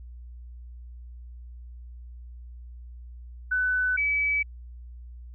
sine tone pair in turn, 1500 / 2290 Hz, F#6 / D7, +23 / -44 cents, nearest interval perfect fifth, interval 733 cents, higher second, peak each -22 dBFS, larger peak neither, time 3.51-3.97 / 3.97-4.43 s, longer neither, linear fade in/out 10 ms, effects added 60 Hz sine -40 dBFS peak until 5.34 s

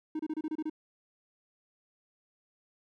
triangle tone bursts, 311.1 Hz, D#4, in tune, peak -29 dBFS, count 8, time 0.15-0.698 s, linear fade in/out 5 ms, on 44 ms, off 28 ms, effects none

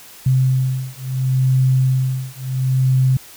sine beating tone pair, 130 / 130.72 Hz, C3 / C3, -11 / -1 cents, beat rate 0.72 Hz, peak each -17 dBFS, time 0.26-3.17 s, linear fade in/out 5 ms, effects white hiss -41 dBFS RMS until 3.36 s

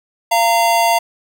square tone pair together, 686.2 / 921 Hz, F5 / A#5, -31 / -21 cents, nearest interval perfect fourth, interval 510 cents, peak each -15 dBFS, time 0.31-0.99 s, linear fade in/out 10 ms, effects none

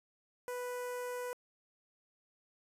sawtooth tone with notch filter, 493.9 Hz, B4, in tune, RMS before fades -40 dBFS, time 0.48-1.33 s, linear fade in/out 0 ms, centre 3800 Hz, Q 0.71, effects resampled to 32000 Hz

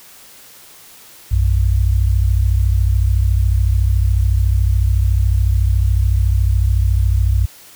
sine tone pair together, 60.11 / 94 Hz, B1 / F#2, -46 / +28 cents, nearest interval minor sixth, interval 774 cents, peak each -13 / -15 dBFS, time 1.31-7.46 s, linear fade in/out 10 ms, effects white hiss -42 dBFS RMS until 7.75 s

